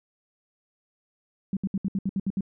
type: tone bursts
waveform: sine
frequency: 193.7 Hz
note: G3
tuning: 20 cents flat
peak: -23 dBFS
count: 9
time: 1.53-2.408 s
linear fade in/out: 2 ms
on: 38 ms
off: 67 ms
effects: none